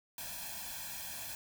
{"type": "noise with comb filter", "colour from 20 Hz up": "white", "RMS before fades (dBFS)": -43, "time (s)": [0.18, 1.35], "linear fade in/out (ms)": 2, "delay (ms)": 1.2, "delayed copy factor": 0.9, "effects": []}